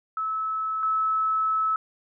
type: tone pair in turn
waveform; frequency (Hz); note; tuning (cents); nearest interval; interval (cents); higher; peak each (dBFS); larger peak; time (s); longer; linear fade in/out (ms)
sine; 1300 / 1300; E6 / E6; -24 / -24; unison; 0; neither; -25 / -21; second; 0.17-0.83 / 0.83-1.76; second; 2
effects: none